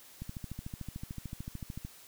click train, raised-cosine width 5 ms, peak -27 dBFS, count 23, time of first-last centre 0.22-1.85 s, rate 13.5 Hz, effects white hiss -55 dBFS RMS until 2.07 s

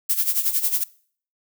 violet noise with tremolo, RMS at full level -19 dBFS, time 0.09-0.84 s, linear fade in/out 10 ms, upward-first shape sine, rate 11 Hz, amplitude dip 75%, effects noise-tail reverb RT60 0.5 s tail -21 dB re dry

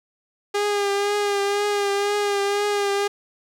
sawtooth tone with vibrato, 406.1 Hz, G#4, 39 cents flat, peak -16 dBFS, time 0.54-3.08 s, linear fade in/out 10 ms, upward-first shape triangle, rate 2 Hz, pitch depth 35 cents each way, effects low-pass 9000 Hz 12 dB/octave + 9-bit

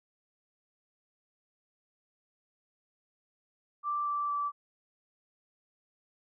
sine tone with pitch steps, 1174.7 / 1167.3 / 1159.9 Hz, D6 / D6 / D6, 0 / -11 / -22 cents, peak -29 dBFS, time 3.83-4.52 s, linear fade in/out 50 ms, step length 230 ms, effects none

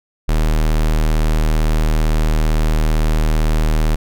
square tone, 38.89 Hz, D#1, in tune, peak -13 dBFS, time 0.28-3.96 s, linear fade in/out 10 ms, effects none

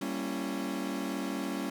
40% pulse chord, G diminished seventh, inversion none, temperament equal with one note detuned, 196 / 233.1 / 277.2 / 337.5 Hz, G3 / Bb3 / Db4 / Fb4, 0 / 0 / 0 / +41 cents, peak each -37 / -39 / -35 / -39 dBFS, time 0.01-1.7 s, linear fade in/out 5 ms, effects none

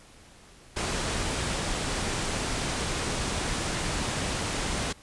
pink low-pass noise, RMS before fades -30 dBFS, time 0.76-4.93 s, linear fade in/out 10 ms, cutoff 9900 Hz, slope 48 dB/octave, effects pink hiss -53 dBFS RMS until 5.02 s + resampled to 24000 Hz

